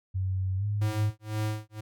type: tone with pitch glide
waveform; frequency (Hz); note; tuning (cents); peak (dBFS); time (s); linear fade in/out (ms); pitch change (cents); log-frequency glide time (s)
sine; 94.3 to 103.43; F#2 to G#2; +33 to -7; -26; 0.14-1.11; 20; +160; 0.57-0.65
type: tone with tremolo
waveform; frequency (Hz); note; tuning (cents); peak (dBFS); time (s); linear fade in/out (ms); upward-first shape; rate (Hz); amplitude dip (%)
square; 107.5; A2; -40; -27; 0.81-1.81; 10; sine; 2; 100
effects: none